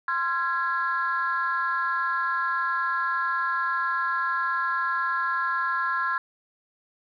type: chord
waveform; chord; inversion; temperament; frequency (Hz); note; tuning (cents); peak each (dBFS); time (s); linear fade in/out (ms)
sine; F minor; second; equal with one note detuned; 1046.5 / 1368.2 / 1661.2; C6 / F6 / Ab6; 0 / -36 / 0; -27; 0.08-6.18; 2
effects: tanh soft clip ceiling -16 dBFS